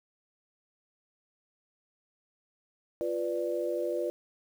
sine chord, B diminished, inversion second, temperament equal, 349.2 / 493.9 / 587.3 Hz, F4 / B4 / D5, 0 / 0 / 0 cents, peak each -33 dBFS, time 3.01-4.1 s, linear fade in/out 0 ms, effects 9-bit

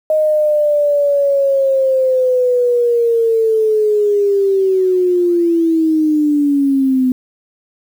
sine linear sweep, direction down, 623 to 252.7 Hz, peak -10 dBFS, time 0.1-7.12 s, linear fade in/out 2 ms, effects 7-bit

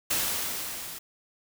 white noise with level ramp, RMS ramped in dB -26 to -40 dBFS, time 0.1-0.99 s, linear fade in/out 10 ms, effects none

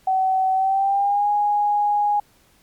sine tone with pitch glide, 758 to 826.6 Hz, F#5 to G#5, +42 to -8 cents, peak -16 dBFS, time 0.07-2.2 s, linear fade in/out 5 ms, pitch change +150 cents, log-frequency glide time 0.54-1.29 s, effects pink hiss -57 dBFS RMS until 2.62 s + MP3 96 kbps

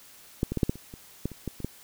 clicks, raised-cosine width 3 ms, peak -11 / -17 / -14 / -8 / -12 / -29 / -28 / -15 / -28 / -18 / -26 / -16 dBFS, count 12, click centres 0.431 / 0.52 / 0.573 / 0.632 / 0.695 / 0.756 / 0.939 / 1.256 / 1.317 / 1.477 / 1.603 / 1.646 s, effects white hiss -52 dBFS RMS until 1.83 s

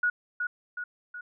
sine tone with echo, 1456 Hz, F#6, 28 cents flat, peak -22 dBFS, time 0.03-0.1 s, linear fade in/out 5 ms, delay 370 ms, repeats 3, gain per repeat -5 dB, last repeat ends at 1.21 s, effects none

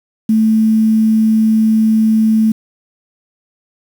sine tone with quantisation, 220 Hz, A3, in tune, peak -8 dBFS, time 0.29-2.52 s, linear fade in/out 5 ms, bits 6, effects none

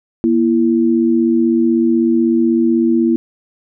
sine tone pair together, 237.7 / 333.8 Hz, A#3 / E4, +34 / +22 cents, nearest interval tritone, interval 588 cents, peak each -13 dBFS, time 0.24-3.16 s, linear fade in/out 0 ms, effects none

